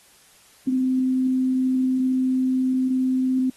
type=tone; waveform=sine; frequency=258.4 Hz; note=C4; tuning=21 cents flat; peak=-18 dBFS; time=0.67-3.5 s; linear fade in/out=5 ms; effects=white hiss -54 dBFS RMS until 3.56 s + AAC 32 kbps